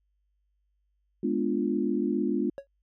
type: chord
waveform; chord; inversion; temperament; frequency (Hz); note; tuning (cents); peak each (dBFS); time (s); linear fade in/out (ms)
sine; G# diminished seventh; none; equal with one note detuned; 209.3 / 246.9 / 293.7 / 349.2; G#3 / B3 / D4 / F4; +14 / 0 / 0 / 0; -30; 1.23-2.5; 5
type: tone with exponential decay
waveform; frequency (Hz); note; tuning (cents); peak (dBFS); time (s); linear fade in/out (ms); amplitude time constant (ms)
triangle; 554.4; C#5; 0; -29; 2.58-2.67; 0; 18
effects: added 50 Hz sine -70 dBFS peak until 2.82 s